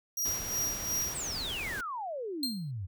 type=tone with tremolo; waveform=sawtooth; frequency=5710 Hz; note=F8; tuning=37 cents sharp; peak=-26 dBFS; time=0.17-1.14 s; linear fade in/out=5 ms; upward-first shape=sine; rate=2.8 Hz; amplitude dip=65%
type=noise; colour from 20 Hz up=pink; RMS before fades=-41 dBFS; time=0.25-1.81 s; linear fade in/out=5 ms
type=exponential sweep; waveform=sine; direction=down; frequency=8680 to 85.9 Hz; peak=-34 dBFS; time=1.14-2.87 s; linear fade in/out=20 ms
type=tone with exponential decay; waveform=40% pulse; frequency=4186 Hz; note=C8; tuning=in tune; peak=-26 dBFS; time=2.43-2.71 s; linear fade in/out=2 ms; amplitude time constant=60 ms
effects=none